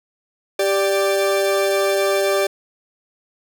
40% pulse tone pair together, 392.8 / 587.3 Hz, G4 / D5, +4 / 0 cents, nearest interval perfect fifth, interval 696 cents, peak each -18 dBFS, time 0.59-2.47 s, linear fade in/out 5 ms, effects none

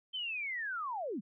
sine linear sweep, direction down, 3136 to 163.1 Hz, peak -35 dBFS, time 0.13-1.21 s, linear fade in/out 20 ms, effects none

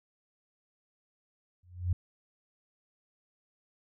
sine tone with exponential growth, 89.2 Hz, F2, 37 cents sharp, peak -22 dBFS, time 1.63-1.93 s, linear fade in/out 5 ms, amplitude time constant 65 ms, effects none

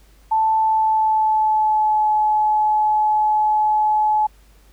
sine tone with pitch glide, 880 to 854 Hz, A5 to G#5, 0 to +48 cents, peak -14 dBFS, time 0.31-4.27 s, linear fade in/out 10 ms, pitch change -52 cents, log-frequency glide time 0.56-2.09 s, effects added 50 Hz sine -48 dBFS peak until 4.72 s + pink hiss -56 dBFS RMS until 4.72 s

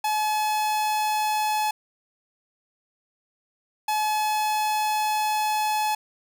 45% pulse tone pair in turn, 854 / 854 Hz, G#5 / G#5, +48 / +48 cents, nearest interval unison, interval 0 cents, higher neither, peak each -22 dBFS, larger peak neither, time 0.04-1.71 / 3.88-5.95 s, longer second, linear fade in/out 5 ms, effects none

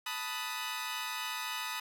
15% pulse chord, B dominant seventh, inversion third, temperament equal with one note detuned, 880 / 987.8 / 1253.2 / 1480 Hz, A5 / B5 / D#6 / F#6, 0 / 0 / +12 / 0 cents, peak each -36 / -34 / -33 / -39 dBFS, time 0.06-1.8 s, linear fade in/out 5 ms, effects none

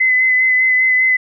sine tone with vibrato, 2030 Hz, B6, 47 cents sharp, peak -10 dBFS, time 0-1.17 s, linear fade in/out 10 ms, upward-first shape sine, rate 5 Hz, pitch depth 20 cents each way, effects none

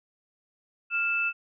sine tone pair together, 1396.9 / 2637 Hz, F6 / E7, 0 / 0 cents, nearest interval major seventh, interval 1100 cents, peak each -30 / -25 dBFS, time 0.9-1.33 s, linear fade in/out 50 ms, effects none

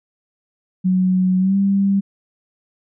sine tone with pitch glide, 185 to 197.14 Hz, F#3 to G3, 0 to +10 cents, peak -13 dBFS, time 0.84-2.01 s, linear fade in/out 20 ms, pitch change +110 cents, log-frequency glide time 1.39-1.56 s, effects none

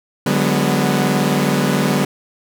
sawtooth chord, G# half-diminished seventh, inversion second, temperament equal with one note detuned, 146.83 / 185 / 203.8 / 246.9 Hz, D3 / F#3 / G#3 / B3, 0 / 0 / -32 / 0 cents, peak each -16 dBFS, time 0.26-2.05 s, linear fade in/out 5 ms, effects none

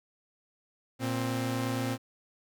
sawtooth tone pair together, 117.1 / 262.9 Hz, A#2 / C4, +8 / +8 cents, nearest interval octave + major second, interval 1400 cents, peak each -28 dBFS, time 0.99-1.98 s, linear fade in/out 50 ms, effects none

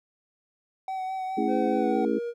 triangle tone with vibrato, 756 Hz, F#5, 37 cents sharp, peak -27 dBFS, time 0.88-2.05 s, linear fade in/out 2 ms, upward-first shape sine, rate 4.8 Hz, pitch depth 20 cents each way
sine chord, A major seventh, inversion none, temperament just, 220 / 275 / 330 / 412.5 Hz, A3 / C#4 / E4 / G#4, 0 / -14 / +2 / -12 cents, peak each -29 dBFS, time 1.37-2.19 s, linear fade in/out 10 ms
triangle tone with pitch glide, 510 to 473.1 Hz, C5 to A#4, -44 to +26 cents, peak -27 dBFS, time 1.47-2.34 s, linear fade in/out 50 ms, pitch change -130 cents, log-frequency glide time 1.7-2.01 s
effects none

